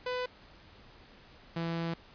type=tone pair in turn; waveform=sawtooth; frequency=500 / 166.85 Hz; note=B4 / E3; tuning=+21 / +21 cents; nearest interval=octave + perfect fifth; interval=1900 cents; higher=first; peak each=-28 dBFS; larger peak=neither; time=0.06-0.26 / 1.56-1.94 s; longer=second; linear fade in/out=5 ms; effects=pink hiss -56 dBFS RMS until 2.14 s + resampled to 11025 Hz